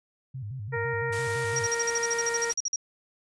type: tone with vibrato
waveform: sine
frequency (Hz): 116.54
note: A#2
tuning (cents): 0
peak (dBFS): -33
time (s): 0.34-1.67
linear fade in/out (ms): 10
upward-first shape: square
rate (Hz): 5.9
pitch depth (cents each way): 210
type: harmonic tone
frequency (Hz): 466.2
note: A#4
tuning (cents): 0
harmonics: 1 / 2 / 3 / 4 / 5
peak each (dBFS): -30 / -36 / -37 / -32 / -44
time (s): 0.72-2.52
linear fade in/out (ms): 20
type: noise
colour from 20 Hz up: white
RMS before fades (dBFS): -38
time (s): 1.12-2.54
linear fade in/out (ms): 10
type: tone bursts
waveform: sine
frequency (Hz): 5690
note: F8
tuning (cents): +31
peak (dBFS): -25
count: 16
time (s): 1.56-2.76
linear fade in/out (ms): 2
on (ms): 30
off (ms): 48
effects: resampled to 22050 Hz